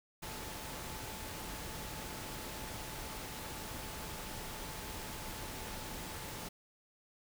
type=tone in noise; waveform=sine; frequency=872 Hz; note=A5; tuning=16 cents flat; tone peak=-53 dBFS; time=0.22-6.49 s; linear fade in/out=10 ms; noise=pink; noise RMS=-44 dBFS; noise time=0.22-6.49 s; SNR=-12 dB; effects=none